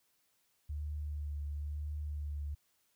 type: tone with vibrato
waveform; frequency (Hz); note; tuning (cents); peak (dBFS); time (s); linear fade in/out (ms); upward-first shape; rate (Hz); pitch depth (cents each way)
sine; 73.8; D2; +9; -36; 0.69-2.55; 10; triangle; 1; 28
effects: white hiss -75 dBFS RMS until 2.95 s